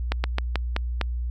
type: slowing click train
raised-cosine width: 0.3 ms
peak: -8 dBFS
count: 6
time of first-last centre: 0.12-1.013 s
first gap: 120 ms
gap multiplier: 1.2
effects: added 60 Hz sine -25 dBFS peak until 1.3 s